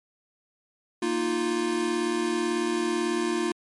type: chord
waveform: square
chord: Bb suspended fourth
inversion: none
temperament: equal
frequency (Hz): 233.1 / 311.1 / 349.2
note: Bb3 / Eb4 / F4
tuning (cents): 0 / 0 / 0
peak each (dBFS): -32 / -31 / -27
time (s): 1.02-3.52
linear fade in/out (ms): 5
effects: MP3 48 kbps